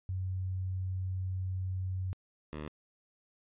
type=tone pair in turn; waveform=sine / 10% pulse; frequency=93.2 / 75.76 Hz; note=F#2 / D#2; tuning=+13 / -46 cents; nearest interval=major third; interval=359 cents; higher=first; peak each=-32 / -31 dBFS; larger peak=second; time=0.09-2.13 / 2.53-2.68 s; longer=first; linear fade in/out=0 ms; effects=resampled to 8000 Hz